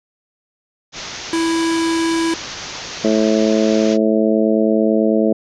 white low-pass noise, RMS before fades -30 dBFS, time 0.92-3.98 s, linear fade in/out 50 ms, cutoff 6600 Hz, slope 96 dB/octave
square tone, 329.6 Hz, E4, in tune, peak -16 dBFS, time 1.33-2.34 s, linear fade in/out 2 ms
harmonic tone, 109.1 Hz, A2, 14 cents flat, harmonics 2 / 3 / 4 / 5 / 6, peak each -16 / -18 / -19 / -20 / -21 dBFS, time 3.04-5.33 s, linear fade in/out 5 ms
effects resampled to 24000 Hz

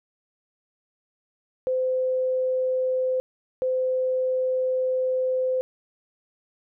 sine tone bursts at uneven times, 514 Hz, C5, 31 cents flat, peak -21 dBFS, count 2, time 1.67-3.2 / 3.62-5.61 s, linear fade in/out 0 ms, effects none

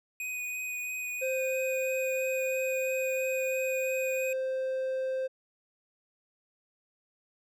square tone with vibrato, 2489 Hz, D#7, in tune, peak -34 dBFS, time 0.2-4.33 s, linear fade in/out 2 ms, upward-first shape sine, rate 3 Hz, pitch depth 12 cents each way
triangle tone, 523.3 Hz, C5, in tune, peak -27 dBFS, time 1.21-5.28 s, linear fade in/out 20 ms
effects none

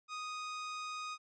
sawtooth tone, 1244.5 Hz, D#6, in tune, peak -36 dBFS, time 0.08-1.18 s, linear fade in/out 50 ms, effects resampled to 16000 Hz

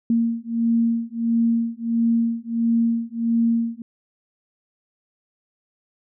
sine beating tone pair, 230.3 / 231.8 Hz, A#3 / A#3, -21 / -10 cents, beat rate 1.5 Hz, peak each -21 dBFS, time 0.1-3.82 s, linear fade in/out 2 ms, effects none

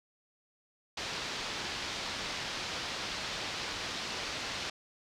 white low-pass noise, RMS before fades -38 dBFS, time 0.97-4.7 s, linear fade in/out 5 ms, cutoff 5100 Hz, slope 24 dB/octave, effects none

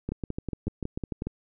two click trains, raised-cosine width 3 ms, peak -18 / -18 dBFS, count 9 / 7, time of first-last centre 0.09-1.27 / 0.12-1.221 s, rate 6.78 / 5.45 Hz, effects none

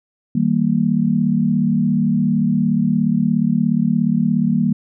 sine chord, Eb major, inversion none, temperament equal with one note detuned, 159.2 / 196 / 233.1 Hz, Eb3 / G3 / Bb3, +40 / 0 / 0 cents, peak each -20 / -18 / -17 dBFS, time 0.35-4.73 s, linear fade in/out 5 ms, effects none

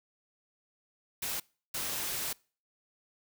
white noise bursts at uneven times, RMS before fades -35 dBFS, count 2, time 1.22-1.4 / 1.74-2.33 s, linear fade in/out 5 ms, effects noise-tail reverb RT60 0.4 s tail -25 dB re dry

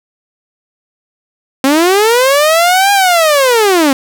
sawtooth linear two-way sweep, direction up then down, 260 to 814 to 260 Hz, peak -3 dBFS, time 1.64-3.93 s, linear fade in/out 2 ms, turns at 2.92 s, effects none

